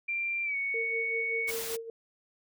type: tone with pitch glide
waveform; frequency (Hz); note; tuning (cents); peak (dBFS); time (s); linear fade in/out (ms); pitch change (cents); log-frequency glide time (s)
sine; 2369 to 2223; D7 to C#7; +14 to +4; -29; 0.08-1.51; 10; -110; 0.44-0.56
type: tone with tremolo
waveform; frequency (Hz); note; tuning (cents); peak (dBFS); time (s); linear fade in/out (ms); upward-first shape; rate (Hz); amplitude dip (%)
sine; 456.4; A#4; -37; -32; 0.74-1.9; 2; sine; 5.2; 70
type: noise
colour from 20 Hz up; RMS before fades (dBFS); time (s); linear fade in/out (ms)
white; -37; 1.47-1.77; 20
effects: none